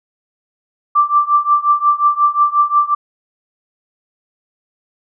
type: tone with tremolo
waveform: sine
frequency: 1174.7 Hz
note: D6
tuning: in tune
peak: -6 dBFS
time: 0.95-2.95 s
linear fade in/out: 10 ms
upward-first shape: triangle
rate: 5.6 Hz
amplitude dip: 95%
effects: none